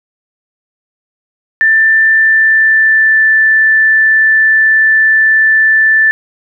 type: tone with pitch glide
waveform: sine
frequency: 1776 to 1761.7 Hz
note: A6 to A6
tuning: +16 to +2 cents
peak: -5 dBFS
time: 1.61-6.11 s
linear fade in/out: 0 ms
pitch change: -14 cents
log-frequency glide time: 2.08-3.24 s
effects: none